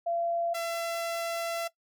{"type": "tone pair in turn", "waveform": ["sine", "sawtooth"], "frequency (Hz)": [682, 673.8], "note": ["F5", "E5"], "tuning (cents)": [-41, 38], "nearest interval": "unison", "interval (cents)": 21, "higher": "first", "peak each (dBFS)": -27, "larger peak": "neither", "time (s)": [[0.06, 0.54], [0.54, 1.68]], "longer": "second", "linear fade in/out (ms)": 10, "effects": ["noise-tail reverb RT60 0.1 s tail -17 dB re dry"]}